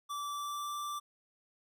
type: tone with pitch glide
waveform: square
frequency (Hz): 1162 to 1173.5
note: D6 to D6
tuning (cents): -19 to -2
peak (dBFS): -37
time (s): 0.09-1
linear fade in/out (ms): 20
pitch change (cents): +17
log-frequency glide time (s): 0.32-0.74
effects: none